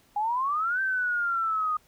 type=exponential two-way sweep; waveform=sine; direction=up then down; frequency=811 to 1568 to 1228 Hz; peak=-24 dBFS; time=0.16-1.77 s; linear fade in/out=5 ms; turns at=0.81 s; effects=pink hiss -62 dBFS RMS until 1.87 s